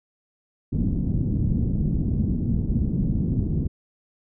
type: low-pass noise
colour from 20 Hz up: white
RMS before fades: -23 dBFS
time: 0.72-3.68 s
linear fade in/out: 10 ms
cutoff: 230 Hz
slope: 24 dB/octave
effects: none